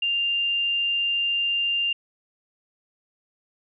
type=tone; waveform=sine; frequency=2794 Hz; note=F7; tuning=in tune; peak=-21 dBFS; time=0.02-1.93 s; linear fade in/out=5 ms; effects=none